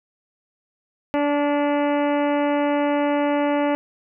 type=harmonic tone with a mistuned harmonic; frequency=290 Hz; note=D4; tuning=22 cents flat; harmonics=1 / 2 / 3 / 4 / 5 / 6 / 7 / 8 / 9 / 10; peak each=-21 / -22 / -26 / -34 / -36 / -38 / -36 / -39 / -41 / -42 dBFS; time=1.14-3.75 s; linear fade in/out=0 ms; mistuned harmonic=5; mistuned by=-16 cents; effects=none